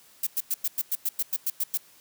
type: noise bursts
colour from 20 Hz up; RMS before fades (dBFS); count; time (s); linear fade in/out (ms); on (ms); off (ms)
violet; -26; 12; 0.23-1.775; 5; 38; 99
effects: white hiss -56 dBFS RMS until 2 s + high-pass 80 Hz 12 dB/octave